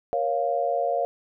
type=chord; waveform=sine; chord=Bb minor; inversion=none; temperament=equal with one note detuned; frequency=473.8 / 554.4 / 698.5 Hz; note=Bb4 / Db5 / F5; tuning=+28 / 0 / 0 cents; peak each=-29 / -26 / -25 dBFS; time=0.13-1.05 s; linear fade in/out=0 ms; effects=none

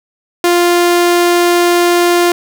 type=tone; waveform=sawtooth; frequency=349.2 Hz; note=F4; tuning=in tune; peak=-4 dBFS; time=0.44-2.32 s; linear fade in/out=2 ms; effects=none

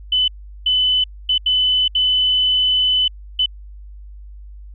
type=tone bursts at uneven times; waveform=sine; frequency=3012 Hz; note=F#7; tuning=30 cents sharp; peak=-13 dBFS; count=6; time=0.12-0.28 / 0.66-1.04 / 1.29-1.38 / 1.46-1.88 / 1.95-3.08 / 3.39-3.46 s; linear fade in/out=5 ms; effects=added 50 Hz sine -34 dBFS peak until 4.74 s

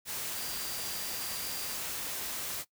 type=tone in noise; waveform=sine; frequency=4746 Hz; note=D8; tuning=17 cents sharp; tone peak=-44 dBFS; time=0.35-1.78 s; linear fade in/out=50 ms; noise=white; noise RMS=-37 dBFS; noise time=0.05-2.65 s; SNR=-10 dB; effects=noise-tail reverb RT60 0.1 s tail -19 dB re dry

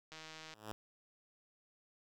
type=click train; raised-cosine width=0.2 ms; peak=-33 dBFS; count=67; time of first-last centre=0.12-0.538 s; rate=158 Hz
type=tone with exponential growth; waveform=5% pulse; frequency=107.1 Hz; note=A2; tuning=46 cents flat; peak=-29 dBFS; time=0.47-0.72 s; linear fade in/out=0 ms; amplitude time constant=54 ms
effects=none

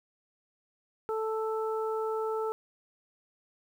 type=harmonic tone; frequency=440 Hz; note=A4; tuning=in tune; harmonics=1 / 2 / 3; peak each=-30 / -37 / -38 dBFS; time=1.09-2.52 s; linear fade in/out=0 ms; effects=10-bit

